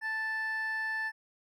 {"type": "tone pair together", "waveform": "triangle", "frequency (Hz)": [880, 1760], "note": ["A5", "A6"], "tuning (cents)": [0, 0], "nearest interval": "octave", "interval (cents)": 1200, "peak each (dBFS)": [-37, -28], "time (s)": [0.01, 1.12], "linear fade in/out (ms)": 50, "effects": ["tanh soft clip ceiling -28 dBFS"]}